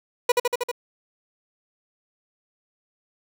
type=tone with echo; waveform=30% pulse; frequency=488.1 Hz; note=B4; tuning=20 cents flat; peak=-12 dBFS; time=0.29-0.32 s; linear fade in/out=5 ms; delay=79 ms; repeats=5; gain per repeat=-2 dB; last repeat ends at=0.715 s; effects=none